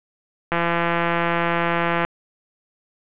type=click train; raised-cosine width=0.5 ms; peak=-6 dBFS; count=261; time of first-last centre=0.52-2.049 s; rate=170 Hz; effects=resampled to 8000 Hz + 8-bit